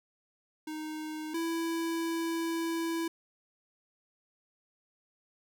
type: tone pair in turn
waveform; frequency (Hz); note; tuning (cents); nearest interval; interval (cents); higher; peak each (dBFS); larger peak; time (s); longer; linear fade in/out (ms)
square; 310 / 331.2; D#4 / E4; -6 / +8; minor second; 114; second; -37 / -31; second; 0.67-1.34 / 1.34-3.08; second; 5
effects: none